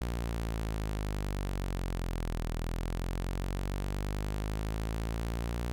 sawtooth linear two-way sweep, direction down then up, 59.5 to 40.27 to 59.5 Hz, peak -28 dBFS, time 0.01-5.72 s, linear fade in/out 0 ms, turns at 2.44 s, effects none

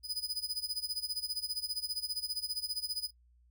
40% pulse tone with tremolo, 4978 Hz, D#8, in tune, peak -30 dBFS, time 0.03-3.11 s, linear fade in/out 50 ms, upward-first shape sine, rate 15 Hz, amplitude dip 85%, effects noise-tail reverb RT60 0.1 s tail -22 dB re dry + added 60 Hz sine -62 dBFS peak until 3.5 s

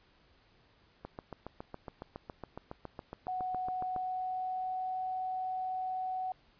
click train, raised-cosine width 1 ms, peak -27 dBFS, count 22, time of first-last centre 1.05-3.963 s, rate 7.21 Hz
sine tone with pitch glide, 740 to 746 Hz, F#5 to F#5, 0 to +14 cents, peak -33 dBFS, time 3.28-6.32 s, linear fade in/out 2 ms, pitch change +14 cents, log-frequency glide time 3.75-5 s
effects pink hiss -66 dBFS RMS until 6.59 s + resampled to 11025 Hz

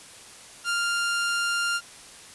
sawtooth tone, 1396.9 Hz, F6, in tune, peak -20 dBFS, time 0.64-1.81 s, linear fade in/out 50 ms, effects white hiss -46 dBFS RMS until 2.34 s + resampled to 24000 Hz

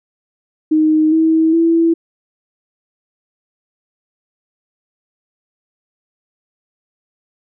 sine tone with pitch steps, 311.1 / 321.1 / 331.5 Hz, D#4 / E4 / E4, 0 / -45 / +10 cents, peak -9 dBFS, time 0.71-1.94 s, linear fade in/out 10 ms, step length 410 ms, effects none

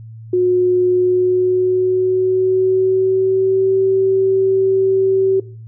sine tone with pitch glide, 362.6 to 383.5 Hz, F#4 to G4, -35 to -38 cents, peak -11 dBFS, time 0.33-5.4 s, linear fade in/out 5 ms, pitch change +97 cents, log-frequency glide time 0.88-3.75 s, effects noise-tail reverb RT60 0.4 s tail -19 dB re dry + added 112 Hz sine -32 dBFS peak until 5.67 s

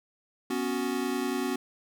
square chord, B suspended second, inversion none, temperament equal, 246.9 / 277.2 / 370 Hz, B3 / C#4 / F#4, 0 / 0 / 0 cents, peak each -33 dBFS, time 0.5-1.56 s, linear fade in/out 5 ms, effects none

